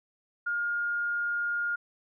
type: tone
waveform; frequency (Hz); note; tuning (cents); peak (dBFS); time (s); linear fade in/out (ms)
sine; 1418; F6; +26; -27; 0.46-1.76; 10
effects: none